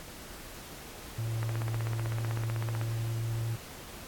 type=tone with pitch glide; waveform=triangle; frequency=113.3 to 114.02 Hz; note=A#2 to A#2; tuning=-49 to -38 cents; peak=-28 dBFS; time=1.18-3.56 s; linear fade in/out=5 ms; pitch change=+11 cents; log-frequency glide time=2.82-3.05 s
type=click train; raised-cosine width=0.5 ms; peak=-23 dBFS; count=23; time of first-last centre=1.43-2.814 s; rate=15.9 Hz
effects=pink hiss -46 dBFS RMS until 4.07 s + AAC 64 kbps